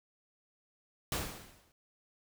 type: noise with exponential decay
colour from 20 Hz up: pink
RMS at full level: -32 dBFS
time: 1.12-1.72 s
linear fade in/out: 1 ms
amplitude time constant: 130 ms
effects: none